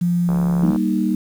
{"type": "tone", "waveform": "sine", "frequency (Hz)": 174.61, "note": "F3", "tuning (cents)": 0, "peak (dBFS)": -15, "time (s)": [0.01, 0.71], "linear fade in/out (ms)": 10}
{"type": "click train", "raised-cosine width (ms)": 1, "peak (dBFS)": -15, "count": 35, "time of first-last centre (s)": [0.29, 0.761], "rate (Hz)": 72.2}
{"type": "chord", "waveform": "sine", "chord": "Eb major", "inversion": "first", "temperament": "just", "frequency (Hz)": [194.45, 233.3, 311.1], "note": ["G3", "Bb3", "Eb4"], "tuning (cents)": [-14, 2, 0], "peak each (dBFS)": [-20, -21, -21], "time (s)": [0.63, 1.15], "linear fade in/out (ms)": 2}
{"effects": ["7-bit"]}